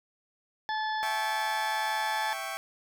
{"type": "harmonic tone", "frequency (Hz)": 866, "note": "A5", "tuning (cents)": -28, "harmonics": [1, 2, 4, 5, 6], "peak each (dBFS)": [-30, -34, -41, -48, -46], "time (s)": [0.69, 2.33], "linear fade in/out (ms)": 0}
{"type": "chord", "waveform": "20% pulse", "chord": "C# diminished", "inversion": "first", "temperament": "equal", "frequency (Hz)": [659.3, 784, 1108.7], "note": ["E5", "G5", "C#6"], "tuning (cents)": [0, 0, 0], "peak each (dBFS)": [-34, -32, -34], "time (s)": [1.03, 2.57], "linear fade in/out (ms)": 0}
{"effects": []}